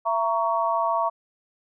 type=chord; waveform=sine; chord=A# diminished; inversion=second; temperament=just; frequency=671.3 / 932.3 / 1118.8 Hz; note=E5 / A#5 / C#6; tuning=+31 / 0 / +16 cents; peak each=-25 dBFS; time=0.05-1.1 s; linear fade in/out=20 ms; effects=none